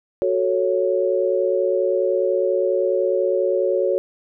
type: chord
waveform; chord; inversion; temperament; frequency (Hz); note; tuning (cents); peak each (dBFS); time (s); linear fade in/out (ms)
sine; F# minor; none; equal; 370 / 440 / 554.4; F#4 / A4 / C#5; 0 / 0 / 0; -21 / -23 / -20; 0.22-3.98; 0
effects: none